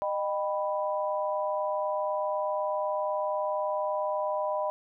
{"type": "chord", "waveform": "sine", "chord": "Eb augmented", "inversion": "none", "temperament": "equal with one note detuned", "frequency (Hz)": [611.9, 784, 987.8], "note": ["Eb5", "G5", "B5"], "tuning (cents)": [-29, 0, 0], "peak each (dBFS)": [-29, -35, -32], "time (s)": [0.02, 4.7], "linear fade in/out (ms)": 0, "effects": []}